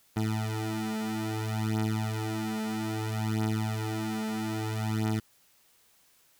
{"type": "beating tone pair", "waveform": "20% pulse", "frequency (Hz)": [108.8, 109.41], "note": ["A2", "A2"], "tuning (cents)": [-19, -9], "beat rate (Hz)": 0.61, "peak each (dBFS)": -27, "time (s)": [0.16, 5.2], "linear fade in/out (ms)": 10, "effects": ["white hiss -64 dBFS RMS until 6.39 s"]}